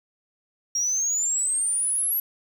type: exponential sweep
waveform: sine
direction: up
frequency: 5600 to 11790 Hz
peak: -20 dBFS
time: 0.75-2.2 s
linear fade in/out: 5 ms
effects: tanh soft clip ceiling -19 dBFS + 8-bit